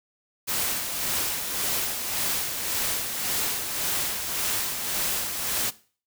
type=noise with tremolo; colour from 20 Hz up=white; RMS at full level=-26 dBFS; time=0.47-5.71 s; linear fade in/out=20 ms; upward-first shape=sine; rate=1.8 Hz; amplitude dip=45%; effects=noise-tail reverb RT60 0.4 s tail -18 dB re dry

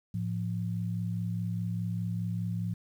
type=tone pair together; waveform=sine; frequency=109.72 / 174.61 Hz; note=A2 / F3; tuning=-4 / 0 cents; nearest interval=minor sixth; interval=804 cents; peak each=-32 / -33 dBFS; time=0.14-2.74 s; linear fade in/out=5 ms; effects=10-bit

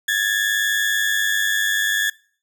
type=tone pair together; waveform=35% pulse; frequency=1661.2 / 1761.6 Hz; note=G#6 / A6; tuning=0 / +2 cents; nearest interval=minor second; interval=102 cents; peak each=-19 dBFS; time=0.08-2.1 s; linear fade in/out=5 ms; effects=noise-tail reverb RT60 0.5 s tail -23 dB re dry

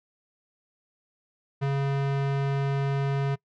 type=tone with low-pass filter; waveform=square; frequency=138.59 Hz; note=C#3; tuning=in tune; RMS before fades=-26 dBFS; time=1.61-3.36 s; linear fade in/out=20 ms; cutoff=2900 Hz; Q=0.59; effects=noise-tail reverb RT60 0.1 s tail -23 dB re dry

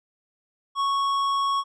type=tone with tanh clipping; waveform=triangle; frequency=1107 Hz; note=C#6; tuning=3 cents flat; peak=-23 dBFS; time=0.75-1.64 s; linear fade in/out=50 ms; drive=15 dB; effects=none

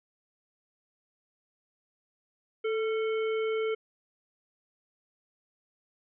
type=harmonic tone with a mistuned harmonic; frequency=439.9 Hz; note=A4; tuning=in tune; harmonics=1 / 3 / 5 / 7; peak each=-27 / -40 / -40 / -46 dBFS; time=2.64-3.75 s; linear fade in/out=10 ms; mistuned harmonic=3; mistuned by=+56 cents; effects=none

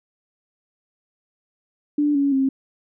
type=tone with pitch steps; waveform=sine; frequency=293.7 / 280.6 / 268.1 Hz; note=D4 / C#4 / C4; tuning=0 / +21 / +42 cents; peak=-16 dBFS; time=1.98-2.49 s; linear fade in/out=5 ms; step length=170 ms; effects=none

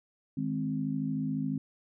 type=chord; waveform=sine; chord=Ab major; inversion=second; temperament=equal; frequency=155.56 / 207.7 / 261.6 Hz; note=Eb3 / Ab3 / C4; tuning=0 / 0 / 0 cents; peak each=-34 / -35 / -32 dBFS; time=0.37-1.58 s; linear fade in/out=5 ms; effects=none

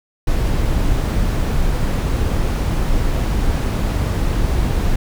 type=noise; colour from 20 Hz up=brown; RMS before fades=-17 dBFS; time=0.27-4.96 s; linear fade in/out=5 ms; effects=none

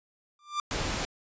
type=tone with exponential growth; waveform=45% pulse; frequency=1186 Hz; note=D6; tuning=17 cents sharp; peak=-25 dBFS; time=0.39-0.6 s; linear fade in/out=2 ms; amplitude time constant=44 ms
type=noise; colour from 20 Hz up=pink; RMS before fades=-31 dBFS; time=0.71-1.05 s; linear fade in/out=0 ms
effects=resampled to 16000 Hz

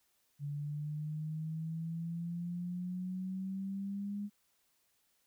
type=exponential sweep; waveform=sine; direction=up; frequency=143.2 to 205.8 Hz; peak=-36 dBFS; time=0.39-4.3 s; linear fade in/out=50 ms; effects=white hiss -75 dBFS RMS until 5.26 s

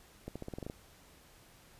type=accelerating click train; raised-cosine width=2 ms; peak=-27 dBFS; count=9; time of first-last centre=0.28-0.699 s; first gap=76 ms; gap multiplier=0.89; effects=pink hiss -60 dBFS RMS until 1.79 s + resampled to 32000 Hz

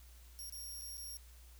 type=tone with dropouts; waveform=10% pulse; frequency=5588 Hz; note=F8; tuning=in tune; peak=-39 dBFS; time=0.39-1.17 s; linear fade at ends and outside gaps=0 ms; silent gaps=0.497-0.524 / 0.812-0.818 / 0.971-0.979 s; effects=added 60 Hz sine -55 dBFS peak until 1.59 s + white hiss -64 dBFS RMS until 1.59 s

